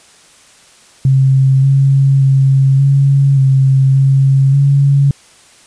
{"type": "tone with pitch steps", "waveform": "sine", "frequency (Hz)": [133.8, 136.7, 135.2, 138.3, 134.2, 135.7, 139.8], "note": ["C3", "C#3", "C#3", "C#3", "C3", "C#3", "C#3"], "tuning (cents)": [39, -24, -43, -4, 44, -36, 15], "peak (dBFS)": -6, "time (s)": [1.05, 5.11], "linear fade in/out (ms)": 2, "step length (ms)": 580, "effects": ["white hiss -44 dBFS RMS until 5.66 s", "resampled to 22050 Hz"]}